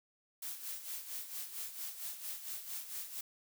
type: noise with tremolo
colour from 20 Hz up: blue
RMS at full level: -41 dBFS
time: 0.42-3.21 s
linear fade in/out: 5 ms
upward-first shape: sine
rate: 4.4 Hz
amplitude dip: 65%
effects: none